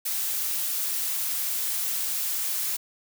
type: noise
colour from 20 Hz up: blue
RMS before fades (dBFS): -28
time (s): 0.05-2.77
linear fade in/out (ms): 10
effects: none